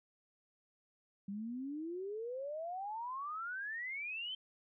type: exponential sweep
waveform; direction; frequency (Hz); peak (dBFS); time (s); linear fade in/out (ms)
sine; up; 193.8 to 3136; -39; 1.28-4.35; 5
effects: none